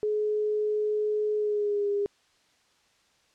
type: tone with pitch glide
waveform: sine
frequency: 423.5 to 406 Hz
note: G#4 to G#4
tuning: +34 to -39 cents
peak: -24 dBFS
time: 0.03-2.06 s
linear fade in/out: 0 ms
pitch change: -73 cents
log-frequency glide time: 1.36-1.89 s
effects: white hiss -65 dBFS RMS until 3.34 s + low-pass 6000 Hz 12 dB/octave